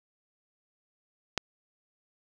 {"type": "click", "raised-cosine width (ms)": 0.2, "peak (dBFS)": -9, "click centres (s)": 1.377, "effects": []}